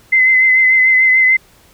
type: tone with vibrato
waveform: sine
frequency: 2050 Hz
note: C7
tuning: 36 cents flat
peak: -7 dBFS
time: 0.12-1.37 s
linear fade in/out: 10 ms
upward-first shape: triangle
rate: 6.8 Hz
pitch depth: 33 cents each way
effects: pink hiss -48 dBFS RMS until 1.73 s